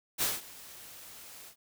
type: noise with ADSR envelope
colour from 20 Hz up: white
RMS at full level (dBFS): -28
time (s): 0.18-1.56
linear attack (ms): 38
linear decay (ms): 190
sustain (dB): -21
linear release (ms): 89
effects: none

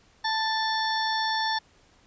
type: harmonic tone with a mistuned harmonic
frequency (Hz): 882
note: A5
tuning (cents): +4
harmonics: 1 / 2 / 4 / 5 / 6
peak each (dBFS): -27 / -30 / -33 / -34 / -35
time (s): 0.24-1.59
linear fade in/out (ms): 10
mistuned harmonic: 6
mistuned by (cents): +51
effects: pink hiss -60 dBFS RMS until 2.06 s + resampled to 16000 Hz

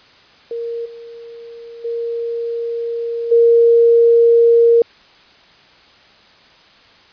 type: tone with level steps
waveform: sine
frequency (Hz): 466.2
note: A#4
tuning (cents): 0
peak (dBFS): -21 / -32 / -19 / -7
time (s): 0.51-4.82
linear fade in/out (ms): 2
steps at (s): 0.85 / 1.84 / 3.31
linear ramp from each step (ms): 10
effects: white hiss -47 dBFS RMS until 7.12 s + resampled to 11025 Hz

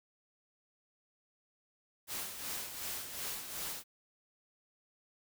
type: noise with tremolo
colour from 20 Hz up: white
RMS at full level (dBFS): -39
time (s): 2.07-3.84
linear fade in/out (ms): 50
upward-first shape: sine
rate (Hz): 2.7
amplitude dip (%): 55
effects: none

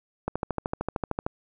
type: click train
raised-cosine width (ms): 1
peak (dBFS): -13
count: 14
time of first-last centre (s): 0.28-1.265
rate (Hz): 13.2
effects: none

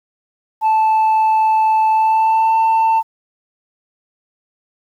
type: tone with pitch glide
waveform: sine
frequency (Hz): 876 to 893.9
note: A5 to A5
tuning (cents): -8 to +27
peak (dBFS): -8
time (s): 0.61-3.03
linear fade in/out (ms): 50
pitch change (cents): +35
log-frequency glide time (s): 1.91-2.57
effects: tanh soft clip ceiling -10 dBFS + 8-bit

